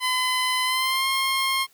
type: tone with pitch glide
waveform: 15% pulse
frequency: 1016 to 1069 Hz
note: B5 to C6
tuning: +49 to +37 cents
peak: -15 dBFS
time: 0-1.67 s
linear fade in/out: 50 ms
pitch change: +88 cents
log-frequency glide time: 0.64-1.07 s
effects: white hiss -59 dBFS RMS until 1.73 s